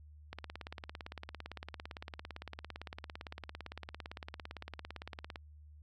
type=click train; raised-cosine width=0.3 ms; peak=-27 dBFS; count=90; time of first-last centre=0.33-5.358 s; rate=17.7 Hz; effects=added 75 Hz sine -53 dBFS peak until 5.82 s